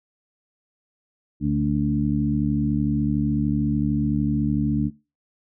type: harmonic tone with a mistuned harmonic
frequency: 73.5 Hz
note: D2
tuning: 2 cents sharp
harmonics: 1 / 2 / 3 / 4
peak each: -29 / -24 / -24 / -24 dBFS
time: 1.4-4.91 s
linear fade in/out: 50 ms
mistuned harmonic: 4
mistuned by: -17 cents
effects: noise-tail reverb RT60 0.3 s tail -22 dB re dry